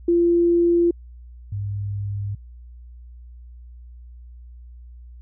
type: tone pair in turn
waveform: sine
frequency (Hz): 343.4 / 101.21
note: F4 / G#2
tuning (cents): -29 / -44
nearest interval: octave + major sixth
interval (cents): 2115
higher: first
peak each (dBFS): -14 / -24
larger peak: first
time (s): 0.08-0.91 / 1.52-2.35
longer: neither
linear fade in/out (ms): 5
effects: added 60 Hz sine -39 dBFS peak until 5.21 s